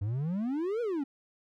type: exponential two-way sweep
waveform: triangle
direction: up then down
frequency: 95.2 to 493 to 263.5 Hz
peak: -27 dBFS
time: 0.01-1.04 s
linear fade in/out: 10 ms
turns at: 0.81 s
effects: none